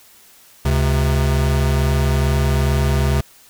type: tone pair together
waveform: square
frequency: 71.3 / 133.67 Hz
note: C#2 / C3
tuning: +49 / +37 cents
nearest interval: major seventh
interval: 1088 cents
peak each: -17 / -19 dBFS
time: 0.65-3.21 s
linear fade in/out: 5 ms
effects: white hiss -48 dBFS RMS until 3.49 s